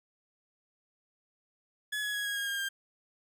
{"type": "tone with pitch steps", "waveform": "30% pulse", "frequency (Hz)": [1699, 1681.4, 1664, 1646.8, 1629.8, 1612.9, 1596.2], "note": ["G#6", "G#6", "G#6", "G#6", "G#6", "G6", "G6"], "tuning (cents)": [39, 21, 3, -15, -33, 49, 31], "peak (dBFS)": -29, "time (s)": [1.92, 2.69], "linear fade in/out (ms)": 10, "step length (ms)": 110, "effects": []}